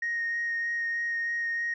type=tone with vibrato; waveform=sine; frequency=1864.7 Hz; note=A#6; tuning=in tune; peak=-26 dBFS; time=0.02-1.74 s; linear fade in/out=5 ms; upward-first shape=sine; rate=3.2 Hz; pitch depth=9 cents each way; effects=tanh soft clip ceiling -24 dBFS